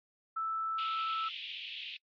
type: tone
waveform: sine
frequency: 1318.5 Hz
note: E6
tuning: in tune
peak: -32 dBFS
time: 0.36-1.29 s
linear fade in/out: 10 ms
type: band-pass noise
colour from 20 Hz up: white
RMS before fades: -43 dBFS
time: 0.78-1.97 s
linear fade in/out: 5 ms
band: 2500 to 3500 Hz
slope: 48 dB/octave
effects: noise-tail reverb RT60 0.1 s tail -26 dB re dry + AAC 48 kbps